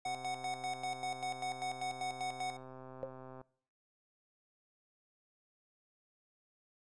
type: tone with tremolo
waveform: square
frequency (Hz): 740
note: F#5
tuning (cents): 0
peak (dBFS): -36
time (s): 0.05-2.57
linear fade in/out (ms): 5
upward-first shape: square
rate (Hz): 5.1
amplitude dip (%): 70
type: click train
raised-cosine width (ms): 1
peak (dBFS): -37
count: 437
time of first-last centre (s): 0.06-3.414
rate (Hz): 130
type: tone with exponential decay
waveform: sine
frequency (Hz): 531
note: C5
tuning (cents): +25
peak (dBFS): -31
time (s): 3.03-3.13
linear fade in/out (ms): 0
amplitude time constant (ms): 21
effects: noise-tail reverb RT60 0.6 s tail -23 dB re dry + resampled to 22050 Hz